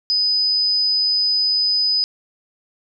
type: tone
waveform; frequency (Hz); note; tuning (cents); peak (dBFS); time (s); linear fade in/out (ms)
sine; 4999; D#8; +7; -15; 0.1-2.04; 0
effects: none